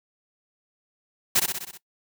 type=noise with echo; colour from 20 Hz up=white; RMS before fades=-19 dBFS; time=1.35-1.4 s; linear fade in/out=10 ms; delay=63 ms; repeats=6; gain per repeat=-4 dB; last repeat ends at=1.778 s; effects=noise-tail reverb RT60 0.1 s tail -20 dB re dry